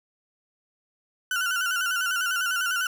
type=tone with vibrato; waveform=35% pulse; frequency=1445 Hz; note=F#6; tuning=41 cents flat; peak=-22 dBFS; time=1.31-2.87 s; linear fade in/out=2 ms; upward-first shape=square; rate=10 Hz; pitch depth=66 cents each way; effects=none